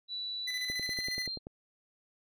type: tone with pitch glide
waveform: sine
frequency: 3951 to 4176 Hz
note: B7 to C8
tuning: 0 to -4 cents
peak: -35 dBFS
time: 0.08-1.39 s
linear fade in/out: 50 ms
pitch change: +96 cents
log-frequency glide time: 0.4-1.12 s
type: tone with tremolo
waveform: square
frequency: 2000 Hz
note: B6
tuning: 21 cents sharp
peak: -35 dBFS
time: 0.47-1.27 s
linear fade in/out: 10 ms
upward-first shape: square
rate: 14 Hz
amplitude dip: 55%
type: click train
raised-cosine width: 2 ms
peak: -29 dBFS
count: 9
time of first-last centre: 0.7-1.469 s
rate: 10.4 Hz
effects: none